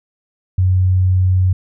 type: tone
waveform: sine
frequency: 92.5 Hz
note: F#2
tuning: in tune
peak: -10 dBFS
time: 0.58-1.53 s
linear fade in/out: 5 ms
effects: none